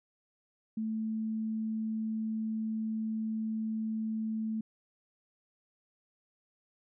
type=tone; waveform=sine; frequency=220 Hz; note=A3; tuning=in tune; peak=-31 dBFS; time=0.77-4.61 s; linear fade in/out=5 ms; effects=none